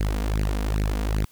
sawtooth tone with flanger, 51.91 Hz, G#1, in tune, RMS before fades -24 dBFS, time 0-1.25 s, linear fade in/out 5 ms, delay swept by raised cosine 0.42 to 4.32 ms, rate 2.5 Hz, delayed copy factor +0.9, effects white hiss -57 dBFS RMS until 1.31 s

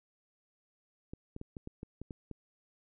clicks, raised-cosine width 3 ms, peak -29 dBFS, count 9, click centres 1.135 / 1.364 / 1.414 / 1.568 / 1.674 / 1.831 / 2.016 / 2.108 / 2.313 s, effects none

